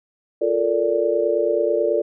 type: chord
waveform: sine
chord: Bb major seventh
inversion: second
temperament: just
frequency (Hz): 349.6 / 437 / 466.2 / 582.7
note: F4 / A4 / Bb4 / D5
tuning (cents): +2 / -12 / 0 / -14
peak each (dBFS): -24 / -22 / -23 / -21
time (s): 0.41-2.02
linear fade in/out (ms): 10
effects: none